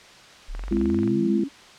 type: exponential sweep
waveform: sine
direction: up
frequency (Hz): 31.01 to 294.5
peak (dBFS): -29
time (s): 0.48-1.49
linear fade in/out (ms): 20
type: click train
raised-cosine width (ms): 0.5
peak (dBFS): -24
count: 13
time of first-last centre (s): 0.55-1.076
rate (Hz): 22.8
type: chord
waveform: sine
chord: Ab augmented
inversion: none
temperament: equal with one note detuned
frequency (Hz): 207.7 / 261.6 / 337.5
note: Ab3 / C4 / E4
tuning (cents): 0 / 0 / +41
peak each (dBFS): -23 / -27 / -23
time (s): 0.71-1.44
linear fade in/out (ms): 5
effects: white hiss -47 dBFS RMS until 1.78 s + low-pass 5000 Hz 12 dB/octave